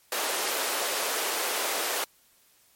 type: high-pass noise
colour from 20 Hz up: pink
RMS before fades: -29 dBFS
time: 0.12-2.04 s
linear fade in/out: 2 ms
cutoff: 400 Hz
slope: 24 dB/octave
effects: white hiss -62 dBFS RMS until 2.75 s + MP3 64 kbps